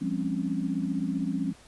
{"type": "chord", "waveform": "sine", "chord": "Db major seventh", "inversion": "first", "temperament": "equal with one note detuned", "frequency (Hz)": [174.61, 202.3, 261.6, 277.2], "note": ["F3", "Ab3", "C4", "Db4"], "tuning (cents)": [0, -45, 0, 0], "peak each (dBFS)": -32, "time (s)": [0.01, 1.53], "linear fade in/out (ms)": 10, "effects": ["pink hiss -54 dBFS RMS until 1.67 s", "resampled to 24000 Hz"]}